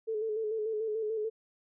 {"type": "tone with vibrato", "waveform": "sine", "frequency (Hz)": 435.5, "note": "A4", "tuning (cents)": -18, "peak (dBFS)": -30, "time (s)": [0.07, 1.3], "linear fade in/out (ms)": 20, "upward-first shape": "square", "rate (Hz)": 6.8, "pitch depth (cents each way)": 41, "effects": []}